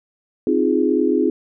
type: chord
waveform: sine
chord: F minor seventh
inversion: second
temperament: equal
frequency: 261.6 / 311.1 / 349.2 / 415.3 Hz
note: C4 / Eb4 / F4 / Ab4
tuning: 0 / 0 / 0 / 0 cents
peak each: -20 dBFS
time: 0.47-1.3 s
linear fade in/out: 2 ms
effects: none